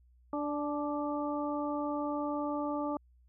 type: harmonic tone with a mistuned harmonic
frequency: 293.7 Hz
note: D4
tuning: in tune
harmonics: 1 / 2 / 3 / 4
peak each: -34 / -37 / -39 / -40 dBFS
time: 0.33-2.97 s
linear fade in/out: 2 ms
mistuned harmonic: 3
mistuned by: -26 cents
effects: added 61 Hz sine -60 dBFS peak until 3.28 s